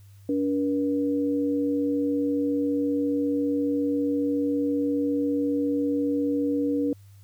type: tone pair together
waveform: sine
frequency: 285.4 / 480 Hz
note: D4 / B4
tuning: -49 / -49 cents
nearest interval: major sixth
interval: 900 cents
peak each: -23 / -28 dBFS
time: 0.29-6.93 s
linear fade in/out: 2 ms
effects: added 99 Hz sine -47 dBFS peak until 7.23 s + white hiss -63 dBFS RMS until 7.23 s